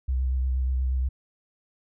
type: tone with vibrato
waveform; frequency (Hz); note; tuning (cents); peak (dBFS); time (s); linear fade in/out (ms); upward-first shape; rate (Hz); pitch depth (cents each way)
sine; 64.4; C2; -27; -22; 0.08-1.09; 10; sine; 8.4; 28
effects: none